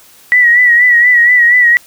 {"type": "tone with vibrato", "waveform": "sine", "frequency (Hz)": 1937, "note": "B6", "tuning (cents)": -34, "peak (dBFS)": -4, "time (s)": [0.32, 1.77], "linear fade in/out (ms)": 0, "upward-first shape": "sine", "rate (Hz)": 4.2, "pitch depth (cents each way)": 54, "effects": ["white hiss -42 dBFS RMS until 1.86 s"]}